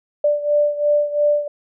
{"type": "beating tone pair", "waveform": "sine", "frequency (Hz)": [588, 590.9], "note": ["D5", "D5"], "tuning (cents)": [2, 10], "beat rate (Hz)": 2.9, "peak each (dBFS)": [-16, -20], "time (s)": [0.24, 1.48], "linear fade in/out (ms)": 5, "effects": []}